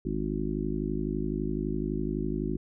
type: harmonic tone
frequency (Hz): 51.91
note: G#1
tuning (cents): 0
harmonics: 1 / 3 / 4 / 5 / 6 / 7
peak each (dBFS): -35 / -35 / -35 / -35 / -35 / -35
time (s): 0.05-2.57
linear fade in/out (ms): 5
effects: none